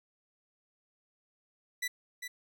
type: tone with echo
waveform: sawtooth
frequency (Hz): 1975.5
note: B6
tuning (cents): 0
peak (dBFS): -28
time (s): 1.82-1.88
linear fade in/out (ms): 10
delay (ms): 400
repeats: 1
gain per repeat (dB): -7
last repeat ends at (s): 2.28
effects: none